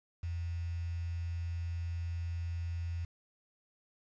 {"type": "tone with quantisation", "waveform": "sine", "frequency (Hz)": 85, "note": "F2", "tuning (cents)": -46, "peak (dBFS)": -34, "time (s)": [0.23, 3.05], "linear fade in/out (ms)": 5, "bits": 9, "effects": ["resampled to 16000 Hz"]}